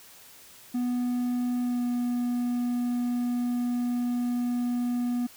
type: tone with pitch glide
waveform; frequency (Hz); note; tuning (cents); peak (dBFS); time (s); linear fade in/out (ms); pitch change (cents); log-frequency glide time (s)
triangle; 245.8 to 243.4; B3 to B3; -8 to -25; -23; 0.74-5.27; 10; -17; 1.62-1.83
effects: white hiss -51 dBFS RMS until 5.36 s